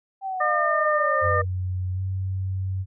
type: linear sweep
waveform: sine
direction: down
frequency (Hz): 784 to 470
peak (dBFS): -26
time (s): 0.21-1.45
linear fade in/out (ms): 50
type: harmonic tone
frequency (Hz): 605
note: D#5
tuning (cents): -49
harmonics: 1 / 2 / 3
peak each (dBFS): -26 / -22 / -26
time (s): 0.4-1.42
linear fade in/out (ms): 10
type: tone with pitch glide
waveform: sine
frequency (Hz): 92 to 94.7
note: F#2 to F#2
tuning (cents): -9 to +41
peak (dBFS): -24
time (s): 1.21-2.86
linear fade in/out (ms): 50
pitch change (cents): +50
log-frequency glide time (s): 1.94-2
effects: none